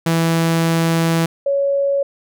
sawtooth / sine tone pair in turn, 165 / 558 Hz, E3 / C#5, +2 / +11 cents, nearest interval octave + major sixth, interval 2109 cents, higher second, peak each -10 / -14 dBFS, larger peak first, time 0.06-1.26 / 1.46-2.03 s, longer first, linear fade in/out 5 ms, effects none

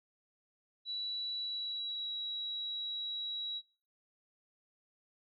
sine tone with pitch glide, 3934 to 3880 Hz, B7 to B7, -7 to -31 cents, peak -36 dBFS, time 0.85-3.62 s, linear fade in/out 50 ms, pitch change -24 cents, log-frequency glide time 1.37-2.11 s, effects noise-tail reverb RT60 0.5 s tail -24 dB re dry

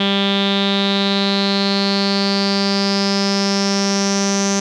sawtooth tone with low-pass filter sweep, 198 Hz, G3, 18 cents sharp, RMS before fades -17 dBFS, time 0-4.6 s, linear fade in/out 5 ms, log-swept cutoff 3400 to 6100 Hz, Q 8.6, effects none

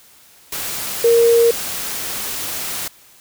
sine tone in noise, 466.2 Hz, A#4, in tune, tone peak -9 dBFS, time 1.04-1.51 s, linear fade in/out 5 ms, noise white, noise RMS -25 dBFS, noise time 0.52-2.88 s, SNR +13 dB, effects white hiss -48 dBFS RMS until 3.2 s

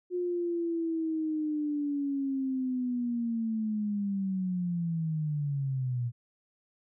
sine linear sweep, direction down, 360 to 117.7 Hz, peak -28 dBFS, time 0.1-6.12 s, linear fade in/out 50 ms, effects none

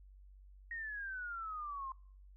sine exponential sweep, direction down, 1884 to 1045 Hz, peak -40 dBFS, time 0.71-1.92 s, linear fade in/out 2 ms, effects noise-tail reverb RT60 0.6 s tail -25 dB re dry + added 48 Hz sine -55 dBFS peak until 2.36 s

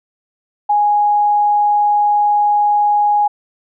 sine tone, 829 Hz, G#5, 3 cents flat, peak -10 dBFS, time 0.69-3.28 s, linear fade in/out 10 ms, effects none

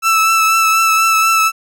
30% pulse tone with vibrato, 1318.5 Hz, E6, in tune, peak -7 dBFS, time 0.02-1.52 s, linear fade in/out 50 ms, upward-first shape triangle, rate 4.1 Hz, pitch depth 23 cents each way, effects none

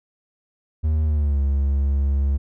triangle tone with pitch glide, 77.5 to 69.44 Hz, D#2 to C#2, -6 to +4 cents, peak -15 dBFS, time 0.83-2.38 s, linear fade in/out 20 ms, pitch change -190 cents, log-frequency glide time 1.05-1.4 s, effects none

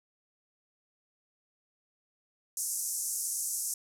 white band-pass noise, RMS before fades -34 dBFS, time 2.57-3.74 s, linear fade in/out 2 ms, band 5800 to 12000 Hz, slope 48 dB/octave, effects none

